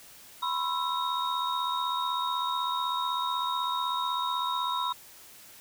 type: tone cluster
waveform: sine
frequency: 994 / 1070 / 1330 / 3743 Hz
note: B5 / C6 / E6 / A#7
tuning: +11 / +38 / +15 / +6 cents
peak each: -30 / -34 / -36 / -34 dBFS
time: 0.42-4.93 s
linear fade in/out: 10 ms
effects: white hiss -51 dBFS RMS until 5.6 s

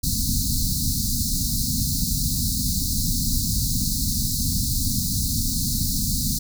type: band-stop noise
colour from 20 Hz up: pink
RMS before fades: -23 dBFS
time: 0.03-6.39 s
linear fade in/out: 10 ms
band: 270 to 4000 Hz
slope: 96 dB/octave
effects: none

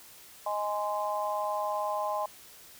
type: chord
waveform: sine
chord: Ab major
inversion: second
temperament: just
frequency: 623 / 830.6 / 1038.3 Hz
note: Eb5 / Ab5 / C6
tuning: +2 / 0 / -14 cents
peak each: -33 dBFS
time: 0.46-2.26 s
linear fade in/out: 5 ms
effects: white hiss -52 dBFS RMS until 2.79 s

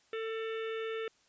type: harmonic tone with a mistuned harmonic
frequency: 446.3 Hz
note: A4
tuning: 25 cents sharp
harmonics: 1 / 3 / 4 / 5 / 6 / 7 / 8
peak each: -35 / -45 / -47 / -49 / -51 / -52 / -53 dBFS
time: 0.13-1.08 s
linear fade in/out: 2 ms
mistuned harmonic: 7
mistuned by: -86 cents
effects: white hiss -68 dBFS RMS until 1.28 s + resampled to 16000 Hz

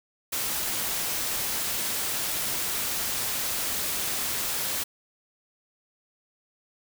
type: noise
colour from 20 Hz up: white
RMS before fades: -29 dBFS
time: 0.32-4.84 s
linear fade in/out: 10 ms
effects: none

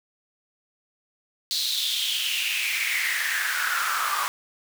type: noise with high-pass filter sweep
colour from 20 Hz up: pink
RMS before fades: -26 dBFS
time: 1.51-4.28 s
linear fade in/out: 0 ms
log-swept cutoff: 4200 to 1100 Hz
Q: 5.9
effects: none

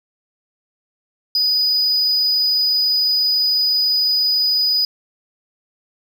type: tone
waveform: triangle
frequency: 4963 Hz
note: D#8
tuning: 5 cents flat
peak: -13 dBFS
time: 1.35-4.85 s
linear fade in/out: 2 ms
effects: none

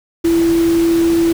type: tone in noise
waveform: sine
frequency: 334 Hz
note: E4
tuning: 23 cents sharp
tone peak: -10 dBFS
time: 0.24-1.33 s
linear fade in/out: 10 ms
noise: pink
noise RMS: -27 dBFS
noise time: 0.24-1.33 s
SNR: +14 dB
effects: none

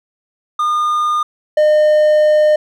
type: tone pair in turn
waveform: triangle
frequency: 1216 / 608 Hz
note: D#6 / D#5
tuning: -40 / -40 cents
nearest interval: octave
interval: 1200 cents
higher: first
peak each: -11 / -6 dBFS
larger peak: second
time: 0.59-1.23 / 1.57-2.56 s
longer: second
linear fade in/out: 5 ms
effects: none

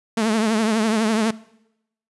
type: tone with vibrato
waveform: sawtooth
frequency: 219.7 Hz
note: A3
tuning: 2 cents flat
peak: -14 dBFS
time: 0.17-1.31 s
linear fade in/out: 5 ms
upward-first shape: triangle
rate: 12 Hz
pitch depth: 94 cents each way
effects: noise-tail reverb RT60 0.8 s tail -20 dB re dry + resampled to 24000 Hz

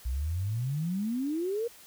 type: exponential sweep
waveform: sine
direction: up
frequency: 59 to 483.8 Hz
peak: -28 dBFS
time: 0.05-1.68 s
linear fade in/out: 10 ms
effects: white hiss -53 dBFS RMS until 1.86 s

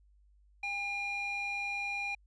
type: tone with band-pass filter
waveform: square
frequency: 805 Hz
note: G5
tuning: 46 cents sharp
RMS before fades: -36 dBFS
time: 0.63-2.15 s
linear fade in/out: 5 ms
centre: 2100 Hz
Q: 6
effects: added 50 Hz sine -61 dBFS peak until 2.26 s + resampled to 22050 Hz

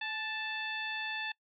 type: harmonic tone with a mistuned harmonic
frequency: 880 Hz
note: A5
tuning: in tune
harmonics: 1 / 2 / 3 / 4 / 5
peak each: -43 / -38 / -40 / -42 / -51 dBFS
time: 0.01-1.32 s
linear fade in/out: 5 ms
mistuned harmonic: 1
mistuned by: -36 cents
effects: noise-tail reverb RT60 0.1 s tail -24 dB re dry

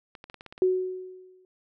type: clicks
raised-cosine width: 0.3 ms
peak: -27 dBFS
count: 8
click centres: 0.152 / 0.241 / 0.299 / 0.343 / 0.409 / 0.463 / 0.525 / 0.579 s
type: tone with exponential decay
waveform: sine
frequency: 370.4 Hz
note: F#4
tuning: 2 cents sharp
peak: -17 dBFS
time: 0.62-1.45 s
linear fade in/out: 1 ms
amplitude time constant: 180 ms
effects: none

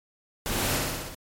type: noise with echo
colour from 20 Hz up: pink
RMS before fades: -29 dBFS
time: 0.46-0.78 s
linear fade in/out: 0 ms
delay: 61 ms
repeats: 6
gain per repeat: -2 dB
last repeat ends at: 1.146 s
effects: MP3 64 kbps

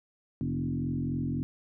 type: tone with frequency modulation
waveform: sine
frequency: 196 Hz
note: G3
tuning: in tune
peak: -28 dBFS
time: 0.41-1.43 s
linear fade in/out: 0 ms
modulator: 43.7 Hz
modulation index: 2.3
effects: none

